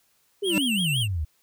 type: exponential sweep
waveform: sine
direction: down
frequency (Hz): 416.8 to 71.6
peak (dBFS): -24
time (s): 0.42-1.25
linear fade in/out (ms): 10
type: tone with vibrato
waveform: square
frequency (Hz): 2960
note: F#7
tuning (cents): 0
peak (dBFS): -25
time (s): 0.43-1.08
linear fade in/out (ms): 50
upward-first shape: sine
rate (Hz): 5.8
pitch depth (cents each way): 180
type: tone with exponential growth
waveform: square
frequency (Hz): 195.4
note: G3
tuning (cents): -5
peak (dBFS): -21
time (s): 0.43-0.58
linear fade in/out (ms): 0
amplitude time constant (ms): 31
effects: white hiss -66 dBFS RMS until 1.42 s